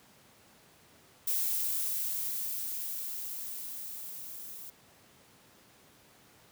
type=noise with level ramp; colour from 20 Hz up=violet; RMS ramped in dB=-30 to -45 dBFS; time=1.27-4.7 s; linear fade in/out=5 ms; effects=pink hiss -60 dBFS RMS until 6.51 s + high-pass 100 Hz 12 dB/octave